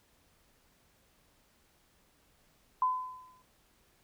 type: tone with exponential decay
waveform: sine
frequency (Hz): 1015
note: B5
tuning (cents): +47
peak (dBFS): -23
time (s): 2.82-3.42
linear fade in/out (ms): 2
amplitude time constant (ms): 130
effects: pink hiss -68 dBFS RMS until 4.03 s